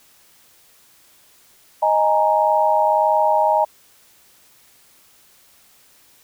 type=chord; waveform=sine; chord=D# suspended fourth; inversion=none; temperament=equal; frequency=622.3 / 830.6 / 932.3 Hz; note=D#5 / G#5 / A#5; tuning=0 / 0 / 0 cents; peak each=-18 dBFS; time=1.82-3.65 s; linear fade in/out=10 ms; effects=white hiss -53 dBFS RMS until 6.23 s